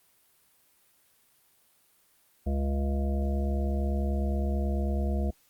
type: harmonic tone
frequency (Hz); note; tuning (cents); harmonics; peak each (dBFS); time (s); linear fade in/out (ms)
69.3; C#2; 0; 1 / 3 / 5 / 7 / 9 / 10; -26 / -33 / -39 / -41 / -40 / -42; 2.46-5.31; 10
effects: white hiss -65 dBFS RMS until 5.49 s + Opus 32 kbps